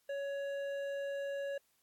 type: tone with hard clipping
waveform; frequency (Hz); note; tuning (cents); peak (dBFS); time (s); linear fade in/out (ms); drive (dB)
sine; 559; C#5; +14; -38; 0.09-1.58; 5; 9
effects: white hiss -75 dBFS RMS until 1.82 s + AAC 64 kbps